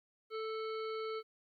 harmonic tone, 440 Hz, A4, in tune, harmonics 1 / 3 / 5 / 7 / 9 / 10, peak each -38 / -44 / -51 / -56 / -58 / -55 dBFS, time 0.3-1.23 s, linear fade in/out 50 ms, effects 13-bit

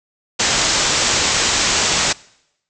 white low-pass noise, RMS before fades -17 dBFS, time 0.39-2.13 s, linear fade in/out 10 ms, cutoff 7800 Hz, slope 96 dB/octave, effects noise-tail reverb RT60 0.8 s tail -23 dB re dry

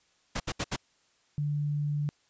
pink noise bursts, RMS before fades -31 dBFS, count 4, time 0.35-0.764 s, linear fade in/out 10 ms, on 51 ms, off 70 ms
sine tone, 146.83 Hz, D3, in tune, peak -27 dBFS, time 1.38-2.09 s, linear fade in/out 0 ms
effects white hiss -68 dBFS RMS until 2.29 s + resampled to 16000 Hz

